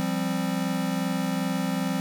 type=chord; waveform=square; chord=F suspended second; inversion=none; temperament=equal with one note detuned; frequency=173.51 / 196 / 261.6 Hz; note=F3 / G3 / C4; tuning=-11 / 0 / 0 cents; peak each=-30 dBFS; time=0-2 s; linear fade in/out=0 ms; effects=none